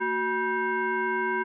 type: tone with frequency modulation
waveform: sine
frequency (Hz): 969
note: B5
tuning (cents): -33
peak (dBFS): -24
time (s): 0-1.44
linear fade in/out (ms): 20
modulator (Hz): 598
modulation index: 1.4
effects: none